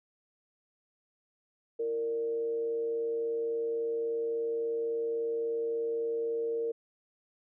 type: tone with frequency modulation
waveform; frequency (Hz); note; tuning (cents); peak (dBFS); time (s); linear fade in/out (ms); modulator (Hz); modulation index
sine; 461.8; A#4; -16; -29; 1.79-6.72; 10; 130; 0.28
effects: none